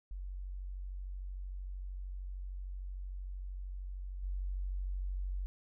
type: tone with level steps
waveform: sine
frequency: 46.57 Hz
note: F#1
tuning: 12 cents sharp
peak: -39 / -34 dBFS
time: 0.11-5.46 s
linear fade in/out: 0 ms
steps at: 4.22 s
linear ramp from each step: 20 ms
effects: none